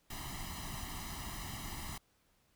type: noise with comb filter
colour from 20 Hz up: pink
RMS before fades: -43 dBFS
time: 0.1-1.98 s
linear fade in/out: 5 ms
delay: 1 ms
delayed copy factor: +0.85
effects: pink hiss -73 dBFS RMS until 2.55 s